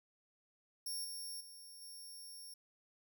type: tone with level steps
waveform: 15% pulse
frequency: 5500 Hz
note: F8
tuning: 27 cents flat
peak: -34 / -38 / -47 / -44 dBFS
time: 0.86-2.54 s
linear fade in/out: 5 ms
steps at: 1.04 / 1.4 / 1.81 s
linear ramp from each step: 10 ms
effects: none